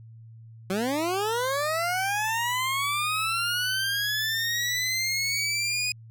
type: linear sweep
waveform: 20% pulse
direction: up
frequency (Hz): 180.7 to 2492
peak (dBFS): -20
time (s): 0.7-5.92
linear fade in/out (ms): 2
effects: added 113 Hz sine -44 dBFS peak until 6.1 s